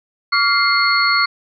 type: tone cluster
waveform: sine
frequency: 1143 / 1400 / 2098 / 4359 Hz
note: D6 / F6 / C7 / C#8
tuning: -47 / +4 / +4 / -30 cents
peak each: -18 dBFS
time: 0.32-1.26 s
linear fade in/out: 10 ms
effects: none